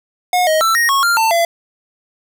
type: tone with pitch steps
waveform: square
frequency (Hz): 723 / 628 / 1333 / 1868 / 1098 / 1393 / 893 / 678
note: F#5 / D#5 / E6 / A#6 / C#6 / F6 / A5 / E5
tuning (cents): -40 / +16 / +19 / +3 / -17 / -5 / +25 / +49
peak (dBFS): -12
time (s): 0.33-1.45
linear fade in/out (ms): 2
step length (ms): 140
effects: none